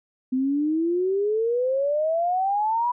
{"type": "exponential sweep", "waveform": "sine", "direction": "up", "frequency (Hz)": [253.5, 987.8], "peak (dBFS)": -20, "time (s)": [0.32, 2.92], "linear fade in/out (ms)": 10, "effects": []}